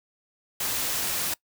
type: noise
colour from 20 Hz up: white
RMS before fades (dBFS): -28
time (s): 0.6-1.34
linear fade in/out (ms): 5
effects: noise-tail reverb RT60 0.1 s tail -23 dB re dry